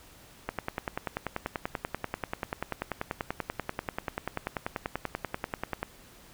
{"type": "click train", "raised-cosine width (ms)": 0.5, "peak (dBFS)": -15, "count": 56, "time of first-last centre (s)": [0.49, 5.83], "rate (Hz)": 10.3, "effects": ["pink hiss -54 dBFS RMS until 6.33 s"]}